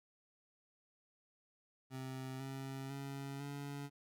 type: tone with pitch steps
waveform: 25% pulse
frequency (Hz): 131.3 / 134.76 / 138.31 / 141.95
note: C3 / C#3 / C#3 / C#3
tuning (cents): +6 / -49 / -4 / +41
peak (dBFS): -39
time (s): 1.9-3.9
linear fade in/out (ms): 50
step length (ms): 500
effects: none